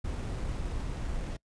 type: noise with sample-and-hold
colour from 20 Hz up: brown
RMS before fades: -34 dBFS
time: 0.04-1.37 s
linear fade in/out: 10 ms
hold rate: 8820 Hz
effects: noise-tail reverb RT60 0.1 s tail -24 dB re dry + resampled to 22050 Hz